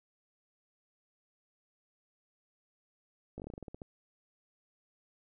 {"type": "slowing click train", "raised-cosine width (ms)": 2, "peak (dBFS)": -30, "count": 12, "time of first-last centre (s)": [3.38, 3.818], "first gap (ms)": 18, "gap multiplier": 1.15, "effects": []}